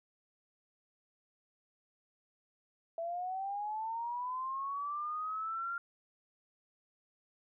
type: linear sweep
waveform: sine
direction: up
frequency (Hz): 659.3 to 1396.9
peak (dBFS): -35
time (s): 2.98-5.78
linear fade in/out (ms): 2
effects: none